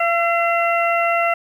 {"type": "harmonic tone with a mistuned harmonic", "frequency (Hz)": 682, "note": "F5", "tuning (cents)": -41, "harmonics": [1, 2, 3, 4], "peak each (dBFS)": [-18, -21, -23, -24], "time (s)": [0, 1.34], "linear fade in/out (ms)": 5, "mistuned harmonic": 2, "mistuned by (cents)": -21, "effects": ["8-bit"]}